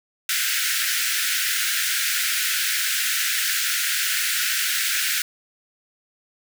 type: high-pass noise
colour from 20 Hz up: pink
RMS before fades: -23 dBFS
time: 0.29-5.22 s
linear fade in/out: 2 ms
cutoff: 1400 Hz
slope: 96 dB/octave
effects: none